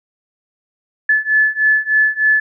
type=beating tone pair; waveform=sine; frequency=1728 / 1731.3 Hz; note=A6 / A6; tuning=-32 / -28 cents; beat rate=3.3 Hz; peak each=-15 / -14 dBFS; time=1.09-2.4 s; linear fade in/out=5 ms; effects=none